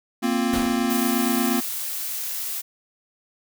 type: chord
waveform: square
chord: Bb suspended second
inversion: none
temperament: equal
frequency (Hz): 233.1 / 261.6 / 349.2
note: Bb3 / C4 / F4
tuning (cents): 0 / 0 / 0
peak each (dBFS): -24 / -25 / -29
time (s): 0.22-1.61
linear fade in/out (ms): 20
type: noise with exponential decay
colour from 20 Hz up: pink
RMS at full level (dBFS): -27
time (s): 0.53-1.13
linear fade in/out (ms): 5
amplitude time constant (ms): 130
type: noise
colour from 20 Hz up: blue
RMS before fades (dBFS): -29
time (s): 0.89-2.62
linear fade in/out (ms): 20
effects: none